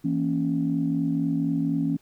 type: chord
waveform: sine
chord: A# diminished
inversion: second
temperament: equal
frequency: 164.81 / 233.1 / 277.2 Hz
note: E3 / A#3 / C#4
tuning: 0 / 0 / 0 cents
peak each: -26 / -29 / -24 dBFS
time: 0.04-1.97 s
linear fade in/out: 10 ms
effects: tanh soft clip ceiling -13 dBFS + pink hiss -62 dBFS RMS until 2.01 s